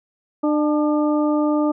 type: harmonic tone with a mistuned harmonic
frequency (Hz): 300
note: D4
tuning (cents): +37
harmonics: 1 / 2 / 3 / 4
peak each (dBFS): -17 / -23 / -29 / -29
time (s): 0.43-1.72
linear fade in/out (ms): 10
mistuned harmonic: 3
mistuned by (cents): -43
effects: none